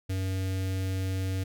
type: tone with notch filter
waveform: square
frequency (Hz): 94.6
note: F#2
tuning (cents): +39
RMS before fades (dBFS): -30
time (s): 0.09-1.44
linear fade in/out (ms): 10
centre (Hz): 1000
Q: 0.93
effects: none